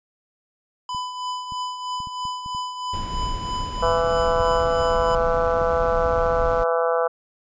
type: tone with tremolo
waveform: square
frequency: 1000 Hz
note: B5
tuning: 21 cents sharp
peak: -25 dBFS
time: 0.89-5.15 s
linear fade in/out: 2 ms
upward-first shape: triangle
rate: 3.1 Hz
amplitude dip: 60%
type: clicks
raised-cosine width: 5 ms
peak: -28 dBFS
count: 7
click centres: 0.948 / 1.522 / 2.003 / 2.072 / 2.253 / 2.461 / 2.549 s
type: noise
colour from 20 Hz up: brown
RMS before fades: -29 dBFS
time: 2.93-6.64 s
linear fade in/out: 5 ms
type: harmonic tone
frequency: 166.4 Hz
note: E3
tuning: 17 cents sharp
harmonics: 3 / 4 / 5 / 6 / 7 / 8 / 9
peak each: -21 / -24 / -29 / -31 / -28 / -29 / -34 dBFS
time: 3.82-7.08 s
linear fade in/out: 10 ms
effects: resampled to 16000 Hz